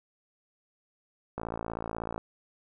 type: click train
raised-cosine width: 1 ms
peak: -20 dBFS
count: 46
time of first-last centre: 1.38-2.179 s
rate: 56.3 Hz
effects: none